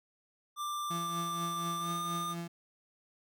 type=tone with pitch glide; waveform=square; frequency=1183 to 1210 Hz; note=D6 to D#6; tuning=+12 to -49 cents; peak=-35 dBFS; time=0.56-2.36 s; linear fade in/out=50 ms; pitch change=+39 cents; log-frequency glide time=1.79-1.91 s
type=tone with tremolo; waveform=35% pulse; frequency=170.1 Hz; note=F3; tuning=45 cents flat; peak=-34 dBFS; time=0.9-2.48 s; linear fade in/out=10 ms; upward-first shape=triangle; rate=4.2 Hz; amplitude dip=65%
effects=none